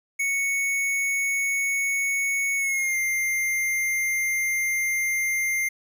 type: tone with pitch glide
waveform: square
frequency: 2217 to 2100 Hz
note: C#7 to C7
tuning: 0 to +6 cents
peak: -23 dBFS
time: 0.19-5.69 s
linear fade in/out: 10 ms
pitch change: -94 cents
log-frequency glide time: 2.57-2.97 s
effects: 10-bit

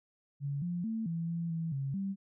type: tone with pitch steps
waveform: sine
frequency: 141.4 / 175.1 / 223.3 / 166.5 / 168.4 / 164.1 / 136.9 / 195.2 Hz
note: C#3 / F3 / A3 / E3 / E3 / E3 / C#3 / G3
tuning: +35 / +5 / +26 / +18 / +37 / -8 / -21 / -7 cents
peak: -32 dBFS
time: 0.4-2.16 s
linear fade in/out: 50 ms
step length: 220 ms
effects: none

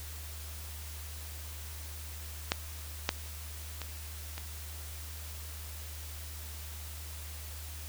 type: clicks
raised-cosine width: 0.2 ms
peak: -9 / -9 / -21 / -22 dBFS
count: 4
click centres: 2.519 / 3.091 / 3.817 / 4.38 s
effects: added 76 Hz sine -42 dBFS peak until 7.88 s + white hiss -47 dBFS RMS until 7.88 s

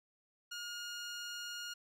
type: tone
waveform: 15% pulse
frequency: 1427 Hz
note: F6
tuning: 37 cents sharp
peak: -35 dBFS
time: 0.51-1.74 s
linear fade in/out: 10 ms
effects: low-pass 11000 Hz 12 dB/octave

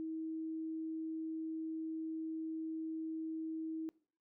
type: tone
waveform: sine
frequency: 320 Hz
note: D#4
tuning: 49 cents sharp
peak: -38 dBFS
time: 0-3.89 s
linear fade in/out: 0 ms
effects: noise-tail reverb RT60 0.5 s tail -22 dB re dry

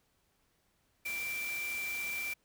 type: tone in noise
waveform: sine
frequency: 2349 Hz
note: D7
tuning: in tune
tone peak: -35 dBFS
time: 1.05-2.34 s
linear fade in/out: 10 ms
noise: white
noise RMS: -44 dBFS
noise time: 1.05-2.34 s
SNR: +6 dB
effects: pink hiss -74 dBFS RMS until 2.44 s

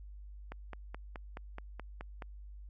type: click train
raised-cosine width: 0.5 ms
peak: -28 dBFS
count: 9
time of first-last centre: 0.52-2.222 s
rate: 4.7 Hz
effects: added 50 Hz sine -46 dBFS peak until 2.69 s

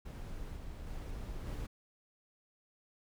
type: noise with level steps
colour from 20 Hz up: brown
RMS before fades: -43 / -45 / -42 / -39 dBFS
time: 0.05-1.67 s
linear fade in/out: 10 ms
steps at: 0.56 / 0.86 / 1.46 s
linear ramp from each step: 10 ms
effects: none

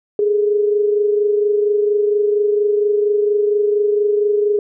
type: tone pair together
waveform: sine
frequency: 413.6 / 437.9 Hz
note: G#4 / A4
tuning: -7 / -8 cents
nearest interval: minor second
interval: 99 cents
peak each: -13 / -23 dBFS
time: 0.19-4.59 s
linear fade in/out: 2 ms
effects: none

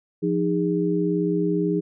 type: tone cluster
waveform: sine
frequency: 173.8 / 309.9 / 407.9 Hz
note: F3 / D#4 / G#4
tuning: -8 / -7 / -31 cents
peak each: -24 dBFS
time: 0.22-1.81 s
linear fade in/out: 20 ms
effects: none

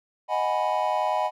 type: chord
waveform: triangle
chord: G# minor seventh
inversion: second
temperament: equal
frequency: 622.3 / 740 / 830.6 / 987.8 Hz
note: D#5 / F#5 / G#5 / B5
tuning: 0 / 0 / 0 / 0 cents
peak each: -26 dBFS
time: 0.28-1.31 s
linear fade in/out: 50 ms
effects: none

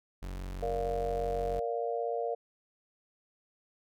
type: tone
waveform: 40% pulse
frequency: 46.25 Hz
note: F#1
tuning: in tune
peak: -36 dBFS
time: 0.22-1.6 s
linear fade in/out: 10 ms
type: chord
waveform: sine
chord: Bb major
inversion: none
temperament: just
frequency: 466.2 / 582.7 / 699.2 Hz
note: Bb4 / D5 / F5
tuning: 0 / -14 / +2 cents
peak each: -33 / -37 / -35 dBFS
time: 0.62-2.35 s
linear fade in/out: 10 ms
effects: none

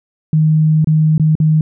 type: tone with dropouts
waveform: sine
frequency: 155.9 Hz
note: D#3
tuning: 4 cents sharp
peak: -8 dBFS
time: 0.33-1.61 s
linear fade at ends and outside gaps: 2 ms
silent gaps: 0.845-0.872 / 1.18-1.197 / 1.353-1.401 s
effects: none

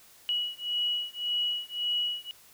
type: beating tone pair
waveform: sine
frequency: 2921 / 2922.8 Hz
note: F#7 / F#7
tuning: -23 / -22 cents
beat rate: 1.8 Hz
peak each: -31 dBFS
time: 0.29-2.31 s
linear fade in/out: 0 ms
effects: white hiss -56 dBFS RMS until 2.53 s

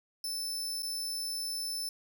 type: tone with dropouts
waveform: sawtooth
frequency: 5280 Hz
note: E8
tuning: 2 cents sharp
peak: -31 dBFS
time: 0.24-1.89 s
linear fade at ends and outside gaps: 2 ms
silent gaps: 0.823-0.83 s
effects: none

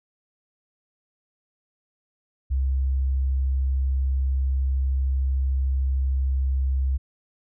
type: tone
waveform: sine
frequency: 66.6 Hz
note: C2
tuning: 31 cents sharp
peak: -19 dBFS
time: 2.5-6.98 s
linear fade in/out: 20 ms
effects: tanh soft clip ceiling -15 dBFS

